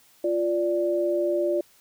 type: tone pair together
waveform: sine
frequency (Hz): 348.5 / 586.1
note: F4 / D5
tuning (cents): -4 / -4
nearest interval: major sixth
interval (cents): 900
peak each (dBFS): -24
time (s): 0.24-1.61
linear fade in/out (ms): 5
effects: white hiss -58 dBFS RMS until 1.8 s